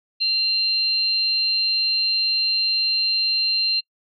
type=tone pair together; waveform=sine; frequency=2765 / 4151 Hz; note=F7 / C8; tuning=-18 / -15 cents; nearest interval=perfect fifth; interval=703 cents; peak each=-27 / -18 dBFS; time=0.2-3.81 s; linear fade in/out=20 ms; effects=noise-tail reverb RT60 0.1 s tail -26 dB re dry